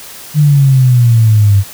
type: exponential sweep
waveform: sine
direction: down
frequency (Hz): 152.5 to 97.3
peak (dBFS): -4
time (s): 0.34-1.64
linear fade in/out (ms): 50
effects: white hiss -31 dBFS RMS until 1.73 s